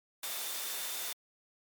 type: tone in noise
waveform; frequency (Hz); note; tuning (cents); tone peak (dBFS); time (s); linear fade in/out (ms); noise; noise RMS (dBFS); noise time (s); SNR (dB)
sine; 3569; A7; +24; -46; 0.23-1.13; 5; white; -38; 0.23-1.13; -11
effects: high-pass 400 Hz 12 dB/octave + MP3 96 kbps